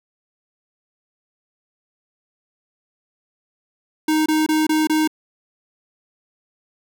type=tone bursts; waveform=square; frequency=311.1 Hz; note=D#4; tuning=in tune; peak=-16 dBFS; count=5; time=4.08-5.076 s; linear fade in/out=5 ms; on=180 ms; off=24 ms; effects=none